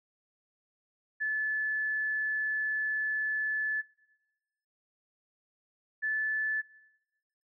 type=tone pair in turn; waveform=sine; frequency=1732 / 1739.8 Hz; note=A6 / A6; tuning=-28 / -20 cents; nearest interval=unison; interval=8 cents; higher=second; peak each=-28 / -28 dBFS; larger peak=neither; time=1.2-3.82 / 6.02-6.62 s; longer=first; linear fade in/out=20 ms; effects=noise-tail reverb RT60 1.0 s tail -19 dB re dry